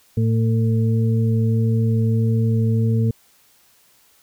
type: harmonic tone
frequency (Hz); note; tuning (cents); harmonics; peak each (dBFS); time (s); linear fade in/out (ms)
112.7; A2; +42; 1 / 2 / 4; -16 / -22 / -28; 0.17-3.11; 5
effects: white hiss -56 dBFS RMS until 4.22 s